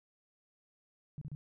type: tone bursts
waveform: sine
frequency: 146.83 Hz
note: D3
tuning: in tune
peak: -39 dBFS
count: 3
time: 1.18-1.35 s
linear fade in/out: 0 ms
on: 34 ms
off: 34 ms
effects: none